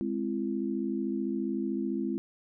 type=chord; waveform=sine; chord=Ab augmented; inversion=none; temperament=equal with one note detuned; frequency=207.7 / 261.6 / 337.1 Hz; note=Ab3 / C4 / E4; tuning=0 / 0 / +39 cents; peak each=-33 dBFS; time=0.01-2.18 s; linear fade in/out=0 ms; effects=none